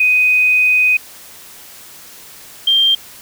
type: tone pair in turn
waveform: sine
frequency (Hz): 2500 / 3176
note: D#7 / G7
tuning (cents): +8 / +22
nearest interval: major third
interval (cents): 414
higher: second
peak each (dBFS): -9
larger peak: neither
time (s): 0-0.97 / 2.67-2.95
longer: first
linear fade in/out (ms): 5
effects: white hiss -38 dBFS RMS until 3.21 s